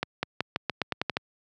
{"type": "accelerating click train", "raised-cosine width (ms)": 0.3, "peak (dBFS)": -10, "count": 10, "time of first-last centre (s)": [0.03, 1.169], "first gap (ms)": 200, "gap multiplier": 0.88, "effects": ["high-pass 100 Hz 12 dB/octave"]}